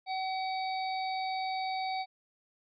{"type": "harmonic tone", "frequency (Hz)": 758, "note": "F#5", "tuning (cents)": 42, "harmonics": [1, 3, 5, 6], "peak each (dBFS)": [-32, -41, -45, -44], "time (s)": [0.06, 2.06], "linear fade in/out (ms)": 50, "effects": []}